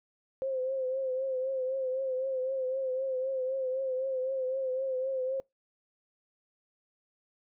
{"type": "tone with vibrato", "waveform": "sine", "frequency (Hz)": 523.3, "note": "C5", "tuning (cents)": 0, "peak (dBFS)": -29, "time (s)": [0.42, 5.4], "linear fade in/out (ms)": 0, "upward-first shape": "triangle", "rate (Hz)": 3.9, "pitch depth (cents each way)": 57, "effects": ["noise-tail reverb RT60 0.2 s tail -26 dB re dry"]}